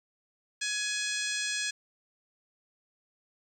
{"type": "harmonic tone", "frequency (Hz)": 839, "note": "G#5", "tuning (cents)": 17, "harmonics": [2, 3, 4, 5, 6, 7, 8, 9, 10], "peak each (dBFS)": [-35, -37, -38, -39, -40, -40, -41, -42, -42], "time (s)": [0.61, 1.71], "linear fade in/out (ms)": 10, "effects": ["10-bit"]}